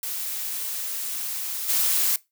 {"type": "noise with level steps", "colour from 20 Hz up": "blue", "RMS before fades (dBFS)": [-30, -22], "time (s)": [0.03, 2.16], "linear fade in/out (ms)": 2, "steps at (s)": 1.68, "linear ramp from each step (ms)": 20, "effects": ["noise-tail reverb RT60 0.2 s tail -20 dB re dry"]}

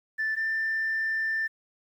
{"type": "tone pair in turn", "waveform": "sine", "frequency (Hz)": [1760, 1781.5], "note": ["A6", "A6"], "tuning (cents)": [0, 21], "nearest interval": "unison", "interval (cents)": 21, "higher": "second", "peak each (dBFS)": -24, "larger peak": "neither", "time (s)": [[0.18, 0.36], [0.36, 1.48]], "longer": "second", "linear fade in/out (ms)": 20, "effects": ["tanh soft clip ceiling -22 dBFS", "10-bit"]}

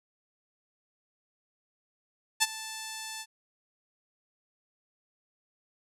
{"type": "tone with ADSR envelope", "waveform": "5% pulse", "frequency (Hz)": 880, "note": "A5", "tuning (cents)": 0, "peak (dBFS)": -7, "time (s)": [2.4, 3.26], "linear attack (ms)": 25, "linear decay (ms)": 32, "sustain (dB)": -18, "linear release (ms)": 51, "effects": ["low-pass 11000 Hz 12 dB/octave"]}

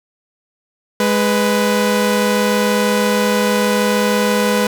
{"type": "tone pair together", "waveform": "sawtooth", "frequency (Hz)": [207.7, 496.1], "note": ["G#3", "B4"], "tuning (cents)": [0, 8], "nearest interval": "octave + minor third", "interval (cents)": 1508, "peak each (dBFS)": -12, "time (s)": [1, 4.67], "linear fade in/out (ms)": 2, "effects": []}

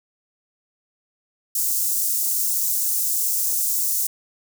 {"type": "high-pass noise", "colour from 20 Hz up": "white", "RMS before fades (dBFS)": -22, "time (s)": [1.55, 4.07], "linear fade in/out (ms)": 5, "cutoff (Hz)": 6300, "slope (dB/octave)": 24, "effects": []}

